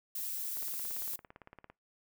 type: noise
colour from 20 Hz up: violet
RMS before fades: -38 dBFS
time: 0.15-1.16 s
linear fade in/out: 5 ms
type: click train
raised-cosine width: 0.5 ms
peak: -35 dBFS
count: 21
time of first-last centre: 0.57-1.7 s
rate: 17.7 Hz
effects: noise-tail reverb RT60 0.2 s tail -23 dB re dry